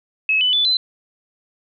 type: tone with pitch steps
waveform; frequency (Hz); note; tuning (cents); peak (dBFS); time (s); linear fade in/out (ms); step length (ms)
sine; 2578 / 2996 / 3481 / 4045; E7 / F#7 / A7 / B7; -39 / +21 / -19 / +41; -14; 0.29-0.77; 2; 120
effects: none